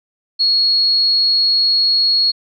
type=tone; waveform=sine; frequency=4323 Hz; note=C#8; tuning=44 cents flat; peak=-11 dBFS; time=0.39-2.32 s; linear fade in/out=20 ms; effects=none